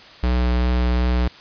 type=tone with vibrato; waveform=square; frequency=61.3 Hz; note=B1; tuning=12 cents flat; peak=-17 dBFS; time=0.23-1.28 s; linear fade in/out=5 ms; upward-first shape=triangle; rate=2.7 Hz; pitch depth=14 cents each way; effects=white hiss -43 dBFS RMS until 1.4 s + resampled to 11025 Hz